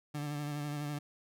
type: tone with vibrato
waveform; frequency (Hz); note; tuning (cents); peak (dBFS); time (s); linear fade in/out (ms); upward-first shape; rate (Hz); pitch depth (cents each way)
30% pulse; 146.83; D3; 0; -33; 0.14-0.99; 10; sine; 12; 30
effects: none